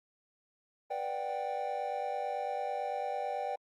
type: chord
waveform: triangle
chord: G major seventh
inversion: first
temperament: just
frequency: 490 / 588 / 735 / 784 Hz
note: B4 / D5 / F#5 / G5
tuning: -14 / +2 / -12 / 0 cents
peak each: -39 / -37 / -39 / -34 dBFS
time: 0.9-3.56 s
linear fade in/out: 10 ms
effects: Opus 32 kbps